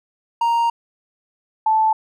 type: tone pair in turn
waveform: triangle / sine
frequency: 932.3 / 876.1 Hz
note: A#5 / A5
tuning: 0 / -8 cents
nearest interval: minor second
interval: 108 cents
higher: first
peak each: -13 / -13 dBFS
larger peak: neither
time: 0.41-0.7 / 1.66-1.93 s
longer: first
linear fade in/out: 5 ms
effects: none